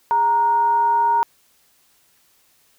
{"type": "tone with frequency modulation", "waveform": "sine", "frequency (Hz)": 932.3, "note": "A#5", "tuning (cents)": 0, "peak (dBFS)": -14, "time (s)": [0.11, 1.23], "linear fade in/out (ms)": 0, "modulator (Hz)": 520, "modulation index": 0.22, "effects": ["white hiss -59 dBFS RMS until 2.78 s"]}